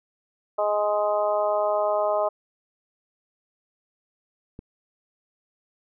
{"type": "harmonic tone", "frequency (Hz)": 208.5, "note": "G#3", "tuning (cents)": 7, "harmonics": [2, 3, 4, 5, 6], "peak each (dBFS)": [-32, -22, -29, -30, -32], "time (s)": [0.58, 2.29], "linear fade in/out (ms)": 10}
{"type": "click", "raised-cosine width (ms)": 3, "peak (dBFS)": -25, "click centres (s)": 4.591}
{"effects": []}